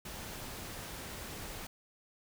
pink noise, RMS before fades -44 dBFS, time 0.05-1.67 s, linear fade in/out 5 ms, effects none

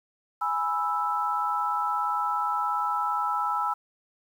sine chord, E major, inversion first, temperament equal, 830.6 / 987.8 / 1318.5 Hz, G#5 / B5 / E6, 0 / 0 / 0 cents, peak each -30 / -30 / -27 dBFS, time 0.41-3.74 s, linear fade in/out 10 ms, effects 9-bit

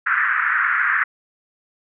pink band-pass noise, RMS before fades -19 dBFS, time 0.06-1.04 s, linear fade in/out 10 ms, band 1300 to 1900 Hz, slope 48 dB/octave, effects none

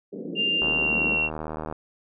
pink band-pass noise, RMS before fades -34 dBFS, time 0.12-1.19 s, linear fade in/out 20 ms, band 180 to 510 Hz, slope 48 dB/octave
sine tone with pitch glide, 2794 to 2738 Hz, F7 to F7, 0 to -35 cents, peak -21 dBFS, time 0.35-1.3 s, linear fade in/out 50 ms, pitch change -35 cents, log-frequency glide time 0.56-1.16 s
click train, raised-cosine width 1 ms, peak -18 dBFS, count 87, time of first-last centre 0.62-1.725 s, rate 77.8 Hz
effects none

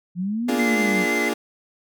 sine linear two-way sweep, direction up then down, 170 to 255.3 to 179.5 Hz, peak -22 dBFS, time 0.15-1.06 s, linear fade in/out 50 ms, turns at 0.51 s
30% pulse chord, Bb dominant seventh, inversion none, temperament equal, 233.1 / 293.7 / 349.2 / 415.3 Hz, Bb3 / D4 / F4 / Ab4, 0 / 0 / 0 / 0 cents, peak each -25 dBFS, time 0.48-1.34 s, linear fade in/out 10 ms
triangle tone with vibrato, 2058 Hz, C7, 29 cents flat, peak -21 dBFS, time 0.59-1.29 s, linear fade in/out 5 ms, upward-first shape sine, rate 5.8 Hz, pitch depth 18 cents each way
effects none

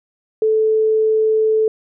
sine tone, 437.1 Hz, A4, 11 cents flat, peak -12 dBFS, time 0.42-1.68 s, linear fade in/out 2 ms, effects none

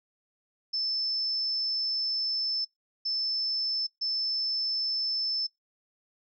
sine tone bursts at uneven times, 5274 Hz, E8, in tune, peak -27 dBFS, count 3, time 0.73-2.65 / 3.05-3.87 / 4.01-5.47 s, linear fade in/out 10 ms, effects noise-tail reverb RT60 0.2 s tail -25 dB re dry

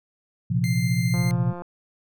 sine chord, Bb suspended second, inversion none, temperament equal with one note detuned, 116.54 / 130.81 / 173.81 Hz, Bb2 / C3 / F3, 0 / 0 / -8 cents, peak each -24 dBFS, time 0.5-1.53 s, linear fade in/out 10 ms
sawtooth tone, 2093 Hz, C7, in tune, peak -28 dBFS, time 0.64-1.31 s, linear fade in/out 0 ms
click train, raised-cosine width 1 ms, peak -23 dBFS, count 85, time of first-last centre 1.14-1.62 s, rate 175 Hz
effects none

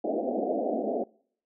white band-pass noise, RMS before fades -29 dBFS, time 0.04-1.04 s, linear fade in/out 5 ms, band 210 to 730 Hz, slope 96 dB/octave, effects noise-tail reverb RT60 0.6 s tail -25 dB re dry

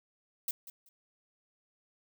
violet noise with echo, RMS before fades -33 dBFS, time 0.48-0.51 s, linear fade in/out 2 ms, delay 190 ms, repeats 2, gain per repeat -14 dB, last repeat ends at 0.89 s, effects none

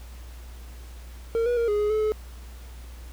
triangle tone with pitch steps, 458.2 / 483.9 / 466.5 / 415.6 / 418.3 / 431.6 / 429.3 Hz, A#4 / B4 / A#4 / G#4 / G#4 / A4 / A4, -30 / -35 / +1 / +1 / +12 / -33 / -43 cents, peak -19 dBFS, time 1.35-2.12 s, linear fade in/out 0 ms, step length 110 ms, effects added 60 Hz sine -39 dBFS peak until 3.12 s + pink hiss -51 dBFS RMS until 3.12 s

